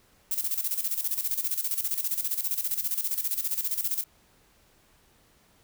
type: noise with tremolo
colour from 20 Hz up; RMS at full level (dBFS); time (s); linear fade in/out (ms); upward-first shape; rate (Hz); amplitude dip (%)
violet; -27; 0.31-4.04; 2; square; 15; 70
effects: pink hiss -62 dBFS RMS until 5.63 s